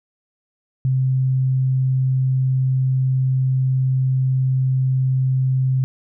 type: tone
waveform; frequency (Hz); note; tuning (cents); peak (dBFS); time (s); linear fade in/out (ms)
sine; 130.8; C3; 0; -15; 0.85-5.84; 0
effects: none